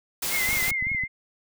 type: noise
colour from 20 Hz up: white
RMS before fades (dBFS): -28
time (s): 0.22-0.71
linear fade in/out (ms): 5
type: tone with vibrato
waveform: sine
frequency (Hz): 2093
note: C7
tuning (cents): 0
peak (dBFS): -24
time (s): 0.3-1.08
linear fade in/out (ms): 50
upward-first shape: triangle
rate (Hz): 5.3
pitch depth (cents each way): 72
type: clicks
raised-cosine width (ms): 5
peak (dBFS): -25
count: 11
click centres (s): 0.49 / 0.53 / 0.571 / 0.626 / 0.682 / 0.717 / 0.825 / 0.869 / 0.917 / 0.948 / 1.037
effects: none